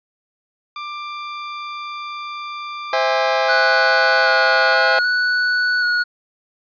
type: tone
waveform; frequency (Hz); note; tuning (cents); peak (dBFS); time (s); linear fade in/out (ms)
sawtooth; 1184; D6; +14; -23; 0.76-4.74; 2
type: chord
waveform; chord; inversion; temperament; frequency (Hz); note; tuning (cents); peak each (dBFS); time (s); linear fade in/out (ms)
sawtooth; C augmented; none; just; 523.3 / 654.1 / 817.6; C5 / E5 / G#5; 0 / -14 / -27; -16; 2.93-4.99; 2
type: tone with vibrato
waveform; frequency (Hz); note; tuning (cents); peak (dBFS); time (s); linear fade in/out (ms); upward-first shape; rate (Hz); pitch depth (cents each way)
square; 1467; F#6; -15; -16; 3.48-6.04; 20; square; 0.64; 15
effects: resampled to 11025 Hz